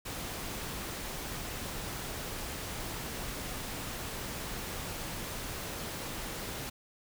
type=noise; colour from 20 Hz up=pink; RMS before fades=-39 dBFS; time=0.05-6.7 s; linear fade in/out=10 ms; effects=none